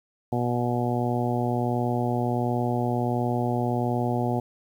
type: harmonic tone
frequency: 121.4 Hz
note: B2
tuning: 29 cents flat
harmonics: 1 / 2 / 3 / 4 / 5 / 6 / 7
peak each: -27 / -28 / -31 / -34 / -34 / -31 / -34 dBFS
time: 0.32-4.4 s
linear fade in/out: 5 ms
effects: 9-bit